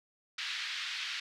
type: band-pass noise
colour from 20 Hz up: white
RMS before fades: -38 dBFS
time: 0.38-1.2 s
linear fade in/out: 5 ms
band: 1500 to 4200 Hz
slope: 24 dB/octave
effects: none